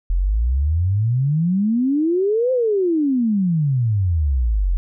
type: exponential two-way sweep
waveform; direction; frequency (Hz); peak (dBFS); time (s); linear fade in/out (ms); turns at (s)
sine; up then down; 41.2 to 524 to 41.2; -15; 0.1-4.77; 0; 2.52
effects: none